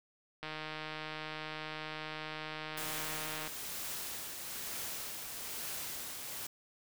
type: click train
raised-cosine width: 0.3 ms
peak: -25 dBFS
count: 473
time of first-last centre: 0.43-3.475 s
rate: 155 Hz
type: noise with tremolo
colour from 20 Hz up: white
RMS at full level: -40 dBFS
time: 2.77-6.47 s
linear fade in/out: 5 ms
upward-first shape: triangle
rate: 1.1 Hz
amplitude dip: 40%
effects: none